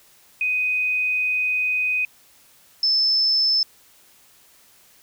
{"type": "tone pair in turn", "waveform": "sine", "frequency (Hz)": [2500, 5262], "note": ["D#7", "E8"], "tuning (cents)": [8, -4], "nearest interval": "octave + minor second", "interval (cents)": 1288, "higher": "second", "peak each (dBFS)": [-19, -16], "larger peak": "second", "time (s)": [[0.41, 2.05], [2.83, 3.63]], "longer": "first", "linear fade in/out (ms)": 2, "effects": ["white hiss -54 dBFS RMS until 5.02 s"]}